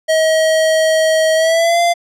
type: tone with pitch glide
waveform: square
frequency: 636 to 689.6 Hz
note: D#5 to F5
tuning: +38 to -22 cents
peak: -11 dBFS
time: 0.08-1.94 s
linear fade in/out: 20 ms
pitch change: +140 cents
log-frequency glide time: 1.35-1.8 s
effects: low-pass 10000 Hz 12 dB/octave